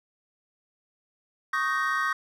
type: chord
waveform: triangle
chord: Eb dominant seventh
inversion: third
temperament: equal with one note detuned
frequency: 1108.7 / 1244.5 / 1547.3 / 1864.7 Hz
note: Db6 / Eb6 / G6 / Bb6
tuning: 0 / 0 / -23 / 0 cents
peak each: -28 dBFS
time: 1.53-2.13 s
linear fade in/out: 5 ms
effects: none